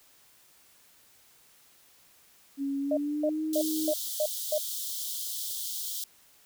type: tone with pitch glide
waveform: sine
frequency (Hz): 277.2 to 312.9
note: C#4 to D#4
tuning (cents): 0 to +10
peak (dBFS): -28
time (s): 2.57-3.93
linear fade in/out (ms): 50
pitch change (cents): +210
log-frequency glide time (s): 2.79-3.42
type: tone bursts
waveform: sine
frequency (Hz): 609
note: D#5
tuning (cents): -37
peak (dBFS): -24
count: 6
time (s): 2.91-4.582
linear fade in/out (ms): 5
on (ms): 62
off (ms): 260
type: high-pass noise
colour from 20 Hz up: white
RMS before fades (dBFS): -35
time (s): 3.53-6.04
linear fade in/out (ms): 2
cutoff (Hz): 3100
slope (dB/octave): 96
effects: white hiss -60 dBFS RMS until 6.45 s